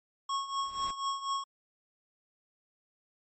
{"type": "tone with tremolo", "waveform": "square", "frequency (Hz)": 1097, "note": "C#6", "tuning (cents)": -18, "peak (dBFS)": -29, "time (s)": [0.29, 1.44], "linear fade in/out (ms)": 5, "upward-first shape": "triangle", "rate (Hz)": 4.1, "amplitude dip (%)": 80}
{"type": "noise with exponential growth", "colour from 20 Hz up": "pink", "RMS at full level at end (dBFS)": -44, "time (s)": [0.35, 0.91], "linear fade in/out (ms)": 5, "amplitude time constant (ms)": 120}
{"effects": ["MP3 32 kbps"]}